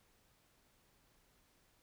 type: silence
effects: pink hiss -72 dBFS RMS until 1.82 s